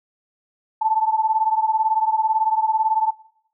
sine beating tone pair, 873 / 891 Hz, A5 / A5, -14 / +22 cents, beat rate 18 Hz, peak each -18 / -21 dBFS, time 0.81-3.11 s, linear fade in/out 10 ms, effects noise-tail reverb RT60 0.7 s tail -19 dB re dry

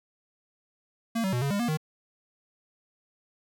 square tone with pitch steps, 229 / 190.7 / 122.6 / 139.8 / 202 / 238.5 / 155.2 Hz, A#3 / G3 / B2 / C#3 / G#3 / A#3 / D#3, -31 / -47 / -12 / +15 / -48 / +40 / -4 cents, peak -26 dBFS, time 1.15-1.773 s, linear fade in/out 10 ms, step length 89 ms, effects none

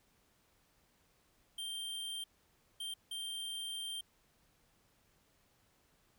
square tone bursts at uneven times, 3163 Hz, G7, 15 cents sharp, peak -40 dBFS, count 3, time 1.58-2.24 / 2.8-2.94 / 3.11-4.01 s, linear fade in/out 5 ms, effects pink hiss -72 dBFS RMS until 6.18 s

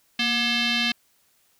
sine tone with frequency modulation, 233.1 Hz, A#3, in tune, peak -19 dBFS, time 0.19-0.92 s, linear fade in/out 5 ms, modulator 960 Hz, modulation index 4.2, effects tanh soft clip ceiling -17 dBFS + white hiss -64 dBFS RMS until 1.59 s

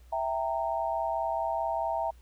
sine chord, E diminished, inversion none, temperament equal with one note detuned, 659.3 / 784 / 922.2 Hz, E5 / G5 / Bb5, 0 / 0 / -19 cents, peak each -31 / -33 / -32 dBFS, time 0.12-2.11 s, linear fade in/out 10 ms, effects added 60 Hz sine -51 dBFS peak until 2.21 s + pink hiss -65 dBFS RMS until 2.21 s

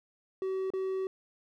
triangle tone with dropouts, 380 Hz, F#4, 46 cents sharp, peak -28 dBFS, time 0.42-1.07 s, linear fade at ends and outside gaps 1 ms, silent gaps 0.703-0.736 s, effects none

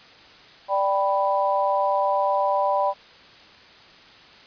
sine chord, G major, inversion second, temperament equal, 587.3 / 784 / 987.8 Hz, D5 / G5 / B5, 0 / 0 / 0 cents, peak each -23 / -24 / -23 dBFS, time 0.68-2.94 s, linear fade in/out 50 ms, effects white hiss -48 dBFS RMS until 4.46 s + resampled to 11025 Hz

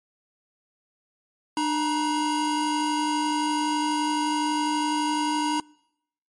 square tone pair together, 300.8 / 954.3 Hz, D4 / A#5, +42 / +40 cents, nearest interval octave + minor sixth, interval 1998 cents, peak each -26 dBFS, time 1.57-5.6 s, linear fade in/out 2 ms, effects noise-tail reverb RT60 0.8 s tail -26 dB re dry + MP3 48 kbps

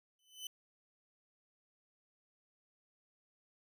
sawtooth tone with exponential growth, 3025 Hz, F#7, 38 cents sharp, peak -36 dBFS, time 0.19-0.47 s, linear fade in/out 2 ms, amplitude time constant 59 ms, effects none

